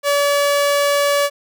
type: tone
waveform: sawtooth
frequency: 572 Hz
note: D5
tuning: 46 cents flat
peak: -10 dBFS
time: 0.03-1.3 s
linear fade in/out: 50 ms
effects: none